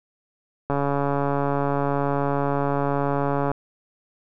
click train, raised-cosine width 1 ms, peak -10 dBFS, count 398, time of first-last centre 0.7-3.516 s, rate 141 Hz, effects none

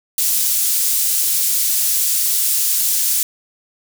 pink high-pass noise, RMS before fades -17 dBFS, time 0.18-3.23 s, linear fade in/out 2 ms, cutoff 7800 Hz, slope 12 dB/octave, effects none

